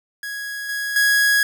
45% pulse tone with level steps, 1661.2 Hz, G#6, in tune, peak -27 / -23 / -14 dBFS, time 0.23-1.43 s, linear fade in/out 2 ms, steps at 0.69 / 0.96 s, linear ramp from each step 2 ms, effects none

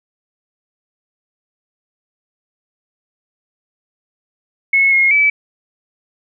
sine tone with pitch steps, 2188 / 2153 / 2301 Hz, C#7 / C7 / D7, -23 / +49 / -36 cents, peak -9 dBFS, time 4.73-5.3 s, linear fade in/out 5 ms, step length 190 ms, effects none

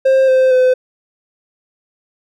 triangle tone with pitch steps, 530 / 520 / 510.2 Hz, C5 / C5 / C5, +22 / -11 / -44 cents, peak -6 dBFS, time 0.05-0.74 s, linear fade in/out 10 ms, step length 230 ms, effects none

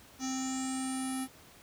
square tone with low-pass filter sweep, 262 Hz, C4, 2 cents sharp, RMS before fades -35 dBFS, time 0.19-1.28 s, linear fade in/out 50 ms, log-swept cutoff 6100 to 11000 Hz, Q 9.8, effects pink hiss -56 dBFS RMS until 1.62 s + high-pass 60 Hz 12 dB/octave

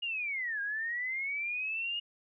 sine linear two-way sweep, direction down then up, 2872 to 1609 to 2872 Hz, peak -32 dBFS, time 0.02-2 s, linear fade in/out 10 ms, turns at 0.61 s, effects none

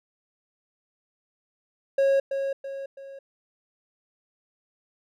triangle tone with echo, 547 Hz, C#5, 23 cents flat, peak -16 dBFS, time 1.98-2.2 s, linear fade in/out 5 ms, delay 330 ms, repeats 3, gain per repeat -7 dB, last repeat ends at 3.19 s, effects none

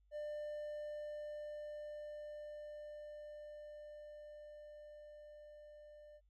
triangle tone with level ramp, 597 Hz, D5, 28 cents sharp, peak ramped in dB -39 to -54 dBFS, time 0.11-6.21 s, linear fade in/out 50 ms, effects added 50 Hz sine -69 dBFS peak until 6.29 s

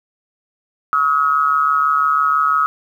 sine tone with amplitude modulation, 1279 Hz, D#6, 47 cents sharp, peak -9 dBFS, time 0.93-2.66 s, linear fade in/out 0 ms, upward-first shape sine, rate 146 Hz, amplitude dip 75%, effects 8-bit

